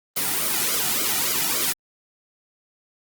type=noise with flanger; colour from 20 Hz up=white; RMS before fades=-23 dBFS; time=0.16-1.73 s; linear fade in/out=10 ms; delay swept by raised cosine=1.1 to 1.9 ms; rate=3.5 Hz; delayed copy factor=-0.9; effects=Opus 24 kbps